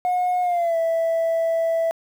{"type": "tone with pitch glide", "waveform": "sine", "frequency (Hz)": [723, 659.2], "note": ["F#5", "E5"], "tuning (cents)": [-40, 0], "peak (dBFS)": -16, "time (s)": [0.05, 1.91], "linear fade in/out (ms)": 0, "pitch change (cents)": -160, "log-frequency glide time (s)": [0.42, 0.77], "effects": ["tanh soft clip ceiling -17 dBFS", "8-bit"]}